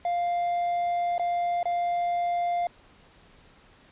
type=tone with dropouts; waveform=triangle; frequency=699 Hz; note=F5; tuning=1 cent sharp; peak=-22 dBFS; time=0.05-2.67 s; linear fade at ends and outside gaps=2 ms; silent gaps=1.181-1.195 / 1.63-1.655 s; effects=pink hiss -56 dBFS RMS until 3.91 s + resampled to 8000 Hz